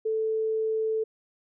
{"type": "tone", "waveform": "sine", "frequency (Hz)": 440.1, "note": "A4", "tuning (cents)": 0, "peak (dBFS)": -24, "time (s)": [0.05, 1.04], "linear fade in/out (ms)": 10, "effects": []}